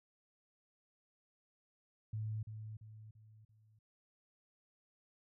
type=tone with echo; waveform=sine; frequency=108.5 Hz; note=A2; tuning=24 cents flat; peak=-37 dBFS; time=2.13-2.43 s; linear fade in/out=5 ms; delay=340 ms; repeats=4; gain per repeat=-7 dB; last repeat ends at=3.79 s; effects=none